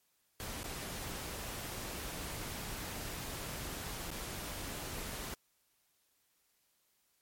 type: noise with dropouts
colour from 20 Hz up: pink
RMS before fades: -42 dBFS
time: 0.4-5.34 s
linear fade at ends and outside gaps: 0 ms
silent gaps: 0.631-0.641 / 4.105-4.114 s
effects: white hiss -75 dBFS RMS until 7.21 s + MP3 64 kbps